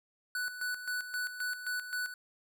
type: tone with tremolo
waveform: square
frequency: 1486 Hz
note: F#6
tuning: 7 cents sharp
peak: -33 dBFS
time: 0.35-2.14 s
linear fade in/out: 2 ms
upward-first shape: square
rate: 3.8 Hz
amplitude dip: 65%
effects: none